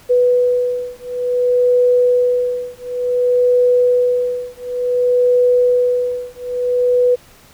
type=beating tone pair; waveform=sine; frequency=493.6 / 494.16 Hz; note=B4 / B4; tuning=-1 / +1 cents; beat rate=0.56 Hz; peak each=-15 dBFS; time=0.09-7.16 s; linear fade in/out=20 ms; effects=pink hiss -46 dBFS RMS until 7.53 s